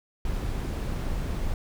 brown noise, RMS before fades -29 dBFS, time 0.25-1.54 s, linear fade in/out 2 ms, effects none

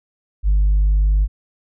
sine tone, 50.3 Hz, G1, 45 cents sharp, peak -10 dBFS, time 0.43-1.28 s, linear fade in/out 50 ms, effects tanh soft clip ceiling -10 dBFS

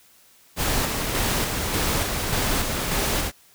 pink noise with tremolo, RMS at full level -23 dBFS, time 0.56-3.32 s, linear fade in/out 50 ms, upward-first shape square, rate 1.7 Hz, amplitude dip 30%, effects white hiss -55 dBFS RMS until 3.54 s

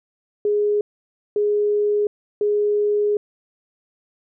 sine tone bursts at uneven times, 415.3 Hz, G#4, in tune, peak -16 dBFS, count 3, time 0.45-0.81 / 1.36-2.07 / 2.41-3.17 s, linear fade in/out 2 ms, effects none

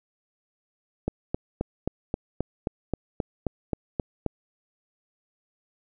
click train, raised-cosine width 2 ms, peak -12 dBFS, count 13, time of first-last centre 1.08-4.263 s, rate 3.77 Hz, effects none

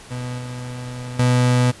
35% pulse tone with level steps, 124.2 Hz, B2, 10 cents sharp, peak -24 / -27 / -12 dBFS, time 0.1-1.72 s, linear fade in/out 20 ms, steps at 0.38 / 1.19 s, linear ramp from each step 5 ms, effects pink hiss -42 dBFS RMS until 1.8 s + resampled to 24000 Hz

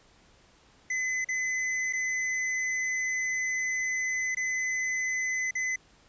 square tone with dropouts, 2027 Hz, B6, 45 cents sharp, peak -28 dBFS, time 0.9-5.76 s, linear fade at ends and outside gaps 5 ms, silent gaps 1.246-1.287 / 1.927-1.933 / 4.349-4.369 / 5.51-5.552 s, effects pink hiss -60 dBFS RMS until 6.08 s + resampled to 16000 Hz

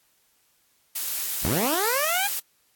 blue noise, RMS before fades -28 dBFS, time 0.95-2.4 s, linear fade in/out 10 ms
15% pulse linear sweep, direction up, 41 to 830.6 Hz, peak -17 dBFS, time 1.43-2.28 s, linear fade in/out 20 ms
effects white hiss -65 dBFS RMS until 2.75 s + AAC 64 kbps

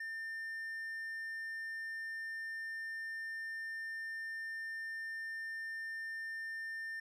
triangle tone, 1800 Hz, A6, 39 cents sharp, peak -38 dBFS, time 0-7 s, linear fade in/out 5 ms, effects none

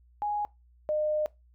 sine tone pair in turn, 830.6 / 608.6 Hz, G#5 / D#5, 0 / -38 cents, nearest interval perfect fourth, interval 538 cents, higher first, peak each -27 / -25 dBFS, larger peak second, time 0.22-0.45 / 0.89-1.26 s, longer second, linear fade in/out 0 ms, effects noise-tail reverb RT60 0.2 s tail -21 dB re dry + added 60 Hz sine -57 dBFS peak until 1.54 s

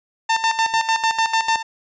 sawtooth tone with tremolo, 899 Hz, A5, 37 cents sharp, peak -11 dBFS, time 0.29-1.63 s, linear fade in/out 10 ms, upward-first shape square, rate 6.7 Hz, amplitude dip 70%, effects resampled to 16000 Hz

